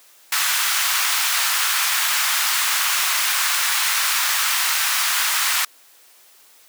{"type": "high-pass noise", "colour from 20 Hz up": "pink", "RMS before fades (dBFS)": -20, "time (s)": [0.32, 5.65], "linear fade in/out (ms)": 5, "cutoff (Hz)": 1100, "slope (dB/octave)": 24, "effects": ["white hiss -51 dBFS RMS until 6.68 s", "high-pass 400 Hz 12 dB/octave"]}